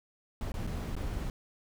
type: noise with dropouts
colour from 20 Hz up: brown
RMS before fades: -35 dBFS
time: 0.41-1.3 s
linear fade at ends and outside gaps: 1 ms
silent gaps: 0.519-0.54 / 0.667-0.673 / 0.953-0.965 s
effects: none